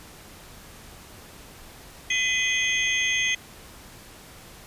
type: tone cluster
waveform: sine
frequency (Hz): 2018 / 2502 / 3146 / 3363 / 6370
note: B6 / D#7 / G7 / G#7 / G8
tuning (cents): +37 / +9 / +6 / +21 / +27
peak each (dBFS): -25 / -27 / -31 / -30 / -31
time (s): 2.1-3.35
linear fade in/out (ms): 5
effects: pink hiss -46 dBFS RMS until 4.66 s + resampled to 32000 Hz